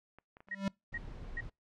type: clicks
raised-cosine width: 0.5 ms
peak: -39 dBFS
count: 4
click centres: 0.186 / 0.369 / 0.405 / 0.486 s
type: tone with exponential growth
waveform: square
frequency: 196 Hz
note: G3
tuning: in tune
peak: -29 dBFS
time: 0.47-0.68 s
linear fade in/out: 2 ms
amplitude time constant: 44 ms
type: tone bursts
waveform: sine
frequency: 1887 Hz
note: A#6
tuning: 21 cents sharp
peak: -36 dBFS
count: 3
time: 0.51-1.407 s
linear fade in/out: 5 ms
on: 39 ms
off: 390 ms
type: noise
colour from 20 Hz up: brown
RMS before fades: -45 dBFS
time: 0.92-1.5 s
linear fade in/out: 10 ms
effects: noise-tail reverb RT60 0.2 s tail -25 dB re dry + low-pass 5000 Hz 12 dB/octave